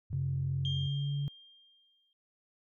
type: tone with vibrato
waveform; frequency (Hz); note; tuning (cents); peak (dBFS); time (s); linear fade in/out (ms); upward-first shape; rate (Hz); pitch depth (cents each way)
sine; 92.7; F#2; +4; -36; 0.1-0.88; 10; triangle; 9.4; 10
type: tone with pitch glide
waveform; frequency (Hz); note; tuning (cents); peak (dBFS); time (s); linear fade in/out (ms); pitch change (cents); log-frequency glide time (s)
sine; 135.9 to 142; C#3 to C#3; -34 to +42; -30; 0.13-1.28; 0; +76; 0.56-1.12
type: tone with exponential decay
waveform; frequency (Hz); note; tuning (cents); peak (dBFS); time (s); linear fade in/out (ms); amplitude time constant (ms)
sine; 3200; G7; +35; -33; 0.65-2.13; 1; 320
effects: tanh soft clip ceiling -22 dBFS